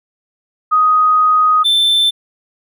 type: tone pair in turn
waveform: sine / triangle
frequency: 1250 / 3543 Hz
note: D#6 / A7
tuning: +8 / +11 cents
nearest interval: octave + tritone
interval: 1803 cents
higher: second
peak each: -8 dBFS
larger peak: neither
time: 0.71-1.64 / 1.64-2.11 s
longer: first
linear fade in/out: 20 ms
effects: none